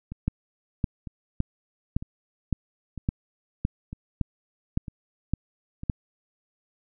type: two click trains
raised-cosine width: 5 ms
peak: -23 / -11 dBFS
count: 7 / 11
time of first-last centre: 0.12-5.834 / 0.28-5.898 s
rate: 1.05 / 1.78 Hz
effects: none